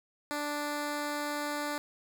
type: tone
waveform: 10% pulse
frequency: 293.7 Hz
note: D4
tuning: in tune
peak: -24 dBFS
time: 0.31-1.78 s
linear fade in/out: 0 ms
effects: none